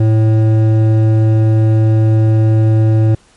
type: tone with hard clipping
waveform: sine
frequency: 110 Hz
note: A2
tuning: in tune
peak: -9 dBFS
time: 0-3.15 s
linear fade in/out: 5 ms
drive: 10 dB
effects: pink hiss -49 dBFS RMS until 3.36 s + MP3 48 kbps